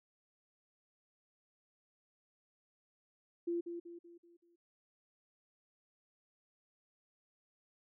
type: tone with echo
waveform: sine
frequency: 343 Hz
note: F4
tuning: 31 cents flat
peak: -33 dBFS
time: 3.47-3.61 s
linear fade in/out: 10 ms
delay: 190 ms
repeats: 5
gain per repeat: -7 dB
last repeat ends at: 4.56 s
effects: none